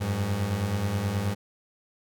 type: beating tone pair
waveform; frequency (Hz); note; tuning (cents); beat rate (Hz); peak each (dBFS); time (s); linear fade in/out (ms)
30% pulse; 92.6 / 102; F#2 / G#2; +2 / -31; 9.4; -29 / -24; 0-1.35; 20
effects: none